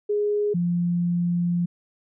sine tone pair in turn, 414.9 / 174.02 Hz, G#4 / F3, -2 / -6 cents, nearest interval octave + minor third, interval 1504 cents, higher first, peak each -20 dBFS, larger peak neither, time 0.09-0.54 / 0.54-1.66 s, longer second, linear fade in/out 10 ms, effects none

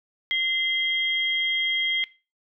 sine tone pair together, 2066 / 3234 Hz, C7 / G#7, -22 / -47 cents, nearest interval minor sixth, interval 775 cents, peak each -24 dBFS, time 0.31-2.04 s, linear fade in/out 0 ms, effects noise-tail reverb RT60 0.3 s tail -19 dB re dry

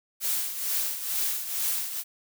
blue noise with tremolo, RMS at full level -26 dBFS, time 0.2-2.04 s, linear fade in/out 50 ms, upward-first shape triangle, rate 2.2 Hz, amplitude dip 70%, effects none

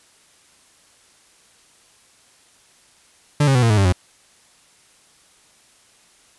40% pulse tone with pitch steps, 146.83 / 135.42 / 124.9 / 115.2 / 106.25 / 98 / 90.38 Hz, D3 / C#3 / B2 / A#2 / G#2 / G2 / F#2, 0 / -40 / +20 / -20 / +40 / 0 / -40 cents, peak -12 dBFS, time 3.4-3.925 s, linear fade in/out 5 ms, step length 75 ms, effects white hiss -54 dBFS RMS until 6.38 s + resampled to 24000 Hz

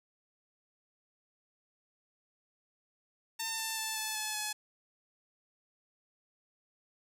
5% pulse tone with pitch steps, 901 / 890.7 / 880.4 / 870.3 / 860.3 / 850.4 Hz, A5 / A5 / A5 / A5 / A5 / G#5, +41 / +21 / +1 / -19 / -39 / +41 cents, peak -22 dBFS, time 3.39-4.53 s, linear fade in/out 10 ms, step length 190 ms, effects none

